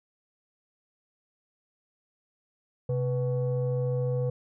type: tone pair together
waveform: sine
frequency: 130.81 / 493.6 Hz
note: C3 / B4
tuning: 0 / -1 cents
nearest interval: octave + major seventh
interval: 2299 cents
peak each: -25 / -28 dBFS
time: 2.89-4.3 s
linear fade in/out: 5 ms
effects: tanh soft clip ceiling -21 dBFS